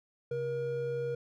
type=tone pair together; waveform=triangle; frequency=134.4 / 475.2 Hz; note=C3 / A#4; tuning=+47 / +33 cents; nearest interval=octave + minor seventh; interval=2186 cents; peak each=-37 / -30 dBFS; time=0.31-1.15 s; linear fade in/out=5 ms; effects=none